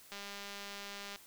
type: click train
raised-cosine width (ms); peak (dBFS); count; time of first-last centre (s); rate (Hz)
0.2; -28; 210; 0.12-1.16; 201
effects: white hiss -58 dBFS RMS until 1.26 s